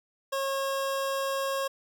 25% pulse tone, 544 Hz, C#5, 33 cents flat, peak -24 dBFS, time 0.32-1.68 s, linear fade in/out 10 ms, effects 11-bit

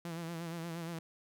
sawtooth tone with vibrato, 167.4 Hz, E3, 27 cents sharp, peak -35 dBFS, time 0.05-0.99 s, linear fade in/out 2 ms, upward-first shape sine, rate 8.5 Hz, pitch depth 55 cents each way, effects none

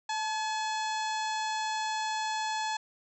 harmonic tone with a mistuned harmonic, 852 Hz, G#5, 44 cents sharp, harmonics 1 / 2 / 3 / 4 / 5 / 6 / 7 / 8 / 9, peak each -31 / -38 / -43 / -42 / -42 / -49 / -47 / -48 / -48 dBFS, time 0.09-2.77 s, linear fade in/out 5 ms, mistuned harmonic 1, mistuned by +43 cents, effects none

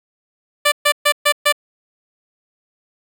10% pulse tone bursts, 587.3 Hz, D5, in tune, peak -3 dBFS, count 5, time 0.65-1.525 s, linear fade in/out 10 ms, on 71 ms, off 130 ms, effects none

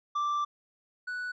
triangle tone pair in turn, 1174.7 / 1480 Hz, D6 / F#6, 0 / 0 cents, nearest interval major third, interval 400 cents, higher second, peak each -25 / -31 dBFS, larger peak first, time 0.15-0.45 / 1.07-1.32 s, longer first, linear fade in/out 10 ms, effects resampled to 16000 Hz

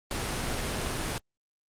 pink noise, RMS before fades -31 dBFS, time 0.11-1.18 s, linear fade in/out 0 ms, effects low-pass 10000 Hz 12 dB/octave + Opus 32 kbps

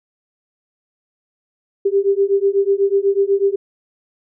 sine beating tone pair, 392 / 400.1 Hz, G4 / G4, 0 / +35 cents, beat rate 8.1 Hz, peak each -16 dBFS, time 1.85-3.56 s, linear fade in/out 10 ms, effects none

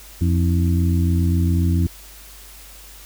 harmonic tone with a mistuned harmonic, 87.31 Hz, F2, in tune, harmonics 1 / 2 / 3 / 4, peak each -16 / -22 / -26 / -28 dBFS, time 0.21-1.87 s, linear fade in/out 5 ms, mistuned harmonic 4, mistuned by -120 cents, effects added 50 Hz sine -43 dBFS peak until 3.05 s + white hiss -43 dBFS RMS until 3.05 s

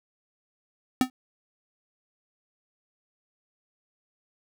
square tone with exponential decay, 256.1 Hz, C4, 37 cents flat, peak -15 dBFS, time 1.01-1.1 s, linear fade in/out 1 ms, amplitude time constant 19 ms, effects none

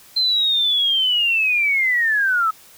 sine linear sweep, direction down, 4125 to 1271 Hz, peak -15 dBFS, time 0.16-2.51 s, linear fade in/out 10 ms, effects white hiss -47 dBFS RMS until 2.77 s

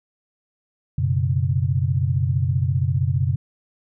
sine chord, F# suspended fourth, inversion none, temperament equal, 92.5 / 123.47 / 138.59 Hz, F#2 / B2 / C#3, 0 / 0 / 0 cents, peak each -22 dBFS, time 0.98-3.36 s, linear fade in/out 5 ms, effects none

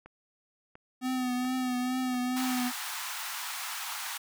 click train, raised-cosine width 0.5 ms, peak -33 dBFS, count 4, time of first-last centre 0.06-2.143 s, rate 1.44 Hz
square tone with vibrato, 252.7 Hz, B3, 40 cents sharp, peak -29 dBFS, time 1.01-2.72 s, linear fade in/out 50 ms, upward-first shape triangle, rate 2.3 Hz, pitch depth 40 cents each way
pink high-pass noise, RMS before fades -37 dBFS, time 2.36-4.18 s, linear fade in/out 10 ms, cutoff 810 Hz, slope 48 dB/octave
effects none

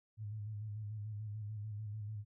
sine tone with vibrato, 106 Hz, G#2, 36 cents sharp, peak -40 dBFS, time 0.17-2.25 s, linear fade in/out 50 ms, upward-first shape square, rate 6.8 Hz, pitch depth 44 cents each way, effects none

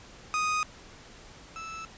30% pulse tone pair in turn, 1244.5 / 1314.1 Hz, D#6 / E6, 0 / -6 cents, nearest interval minor second, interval 94 cents, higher second, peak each -23 / -35 dBFS, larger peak first, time 0.34-0.63 / 1.56-1.85 s, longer neither, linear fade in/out 0 ms, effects pink hiss -50 dBFS RMS until 1.97 s + resampled to 16000 Hz

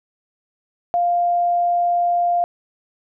sine tone, 699 Hz, F5, 1 cent sharp, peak -15 dBFS, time 0.94-2.44 s, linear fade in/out 0 ms, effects none

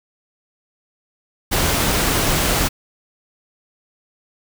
pink noise, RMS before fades -18 dBFS, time 1.51-2.69 s, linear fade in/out 20 ms, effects none

